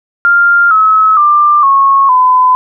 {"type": "tone with pitch steps", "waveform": "sine", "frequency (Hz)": [1396.9, 1288.4, 1188.3, 1096, 1010.8], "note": ["F6", "E6", "D6", "C#6", "B5"], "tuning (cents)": [0, -40, 20, -20, 40], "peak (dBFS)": -4, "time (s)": [0.25, 2.55], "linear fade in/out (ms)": 0, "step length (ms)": 460, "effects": []}